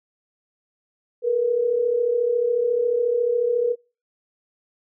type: tone pair together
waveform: sine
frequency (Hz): 449.5 / 483.6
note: A4 / B4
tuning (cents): +37 / -36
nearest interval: minor second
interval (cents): 127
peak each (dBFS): -24 / -19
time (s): 1.22-3.76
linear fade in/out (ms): 50
effects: noise-tail reverb RT60 0.3 s tail -22 dB re dry